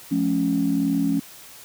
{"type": "chord", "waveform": "sine", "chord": "F augmented", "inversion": "none", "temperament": "equal with one note detuned", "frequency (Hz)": [174.61, 215.1, 277.2], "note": ["F3", "A3", "C#4"], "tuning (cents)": [0, -39, 0], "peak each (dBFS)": [-25, -25, -20], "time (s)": [0.11, 1.2], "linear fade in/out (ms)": 10, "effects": ["tanh soft clip ceiling -11 dBFS", "white hiss -44 dBFS RMS until 1.64 s"]}